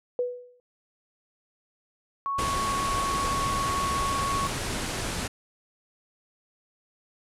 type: tone with exponential decay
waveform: sine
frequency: 492.3 Hz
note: B4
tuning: 6 cents flat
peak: -21 dBFS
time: 0.19-0.6 s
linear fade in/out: 1 ms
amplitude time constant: 89 ms
type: tone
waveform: sine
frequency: 1108.7 Hz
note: C#6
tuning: in tune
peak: -26 dBFS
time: 2.26-4.47 s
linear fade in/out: 0 ms
type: low-pass noise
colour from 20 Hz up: pink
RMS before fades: -31 dBFS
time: 2.38-5.28 s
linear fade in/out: 10 ms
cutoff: 11000 Hz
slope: 48 dB/octave
effects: none